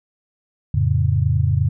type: chord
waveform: sine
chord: F augmented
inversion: none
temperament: equal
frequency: 87.31 / 110 / 138.59 Hz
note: F2 / A2 / C#3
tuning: 0 / 0 / 0 cents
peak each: -19 dBFS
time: 0.74-1.69 s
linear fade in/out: 5 ms
effects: none